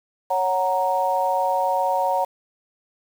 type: chord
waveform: sine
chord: F# major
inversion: second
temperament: equal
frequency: 554.4 / 740 / 932.3 Hz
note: C#5 / F#5 / A#5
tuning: 0 / 0 / 0 cents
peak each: -24 / -23 / -22 dBFS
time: 0.3-2.25 s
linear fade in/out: 10 ms
effects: 7-bit